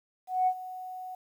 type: tone with ADSR envelope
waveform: sine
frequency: 740 Hz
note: F#5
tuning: in tune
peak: -20 dBFS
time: 0.27-1.15 s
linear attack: 200 ms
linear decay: 66 ms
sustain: -17 dB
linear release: 4 ms
effects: tanh soft clip ceiling -16 dBFS + 10-bit